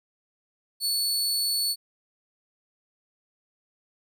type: tone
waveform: sawtooth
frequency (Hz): 4435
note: C#8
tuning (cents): 0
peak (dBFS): -21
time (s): 0.8-1.76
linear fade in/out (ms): 50
effects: none